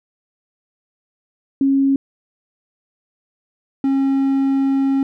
sine / triangle tone pair in turn, 273.2 / 271.6 Hz, C#4 / C#4, -25 / -35 cents, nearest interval unison, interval 10 cents, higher first, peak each -12 dBFS, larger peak neither, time 1.61-1.96 / 3.84-5.03 s, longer second, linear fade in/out 2 ms, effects none

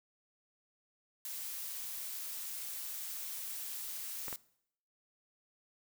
blue noise, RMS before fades -42 dBFS, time 1.25-4.36 s, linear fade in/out 2 ms
clicks, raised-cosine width 0.5 ms, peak -27 dBFS, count 2, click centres 4.282 / 4.328 s
effects noise-tail reverb RT60 0.7 s tail -21 dB re dry

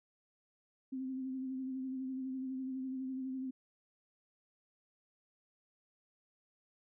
sine tone with vibrato, 261.6 Hz, C4, in tune, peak -37 dBFS, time 0.92-3.51 s, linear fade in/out 10 ms, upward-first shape sine, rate 12 Hz, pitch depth 29 cents each way, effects none

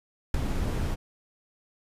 brown noise with ADSR envelope, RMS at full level -20 dBFS, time 0.34-0.96 s, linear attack 4 ms, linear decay 5 ms, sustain -8 dB, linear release 27 ms, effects resampled to 32000 Hz

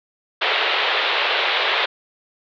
white band-pass noise, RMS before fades -20 dBFS, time 0.41-1.86 s, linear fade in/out 10 ms, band 390 to 3800 Hz, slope 48 dB/octave, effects none

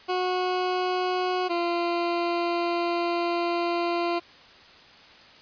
20% pulse tone pair in turn, 365.5 / 344.3 Hz, F#4 / F4, -21 / -25 cents, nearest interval minor second, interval 104 cents, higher first, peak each -19 dBFS, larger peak neither, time 0.08-1.49 / 1.49-4.2 s, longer second, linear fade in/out 20 ms, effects white hiss -50 dBFS RMS until 5.41 s + resampled to 11025 Hz

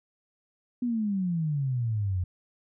sine exponential sweep, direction down, 250 to 87.5 Hz, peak -25 dBFS, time 0.82-2.24 s, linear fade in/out 5 ms, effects none

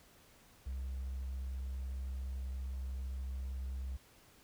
triangle tone with hard clipping, 65.41 Hz, C2, in tune, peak -37 dBFS, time 0.66-3.97 s, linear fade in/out 10 ms, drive 2 dB, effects pink hiss -63 dBFS RMS until 4.43 s

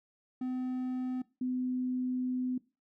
triangle / sine tone pair in turn, 254.5 / 253.1 Hz, C4 / B3, -48 / +43 cents, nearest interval unison, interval 9 cents, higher first, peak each -30 / -30 dBFS, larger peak neither, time 0.41-1.22 / 1.41-2.58 s, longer second, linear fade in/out 5 ms, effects noise-tail reverb RT60 0.3 s tail -20 dB re dry

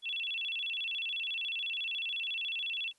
sine tone with vibrato, 3019 Hz, F#7, 34 cents sharp, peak -33 dBFS, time 0.02-2.93 s, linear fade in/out 50 ms, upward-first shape square, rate 14 Hz, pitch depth 200 cents each way, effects white hiss -71 dBFS RMS until 2.98 s + resampled to 24000 Hz

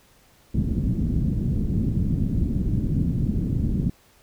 white low-pass noise, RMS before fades -23 dBFS, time 0.54-3.9 s, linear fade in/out 5 ms, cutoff 220 Hz, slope 24 dB/octave, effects pink hiss -57 dBFS RMS until 4.22 s

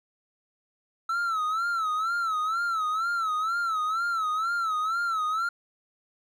triangle tone with vibrato, 1318.5 Hz, E6, in tune, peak -23 dBFS, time 1.09-5.49 s, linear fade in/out 5 ms, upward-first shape sine, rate 2.1 Hz, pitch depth 110 cents each way, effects none

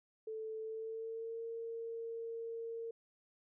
sine tone with pitch glide, 439.6 to 458.3 Hz, A4 to A#4, -2 to -29 cents, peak -40 dBFS, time 0.27-2.91 s, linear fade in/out 5 ms, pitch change +73 cents, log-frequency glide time 0.6-1.43 s, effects none

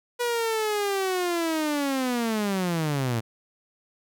sawtooth linear sweep, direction down, 487.5 to 110 Hz, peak -20 dBFS, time 0.19-3.21 s, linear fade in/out 20 ms, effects none

